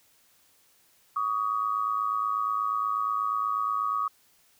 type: tone pair together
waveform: sine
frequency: 1136.2 / 1244.5 Hz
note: C#6 / D#6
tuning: +42 / 0 cents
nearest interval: major second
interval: 158 cents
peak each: -28 dBFS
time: 1.16-4.08 s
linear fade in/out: 5 ms
effects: white hiss -63 dBFS RMS until 4.59 s